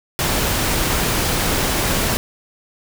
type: noise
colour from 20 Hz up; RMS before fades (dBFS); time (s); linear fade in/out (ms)
pink; -19; 0.19-2.17; 0
effects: none